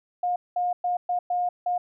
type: tone bursts at uneven times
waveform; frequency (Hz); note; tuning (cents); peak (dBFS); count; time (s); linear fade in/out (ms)
sine; 714; F5; +38; -22; 6; 0.23-0.36 / 0.56-0.73 / 0.84-0.97 / 1.09-1.19 / 1.3-1.49 / 1.66-1.78; 5
effects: none